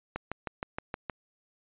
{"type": "click train", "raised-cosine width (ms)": 0.5, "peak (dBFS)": -18, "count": 7, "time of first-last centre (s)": [0.16, 1.097], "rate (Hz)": 6.4, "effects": ["resampled to 8000 Hz"]}